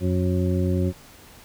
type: harmonic tone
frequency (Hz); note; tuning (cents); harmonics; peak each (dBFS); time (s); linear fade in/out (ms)
91; F#2; -28; 1 / 2 / 3 / 4 / 6; -22 / -25 / -29 / -28 / -33; 0-0.93; 50
effects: pink hiss -48 dBFS RMS until 1.44 s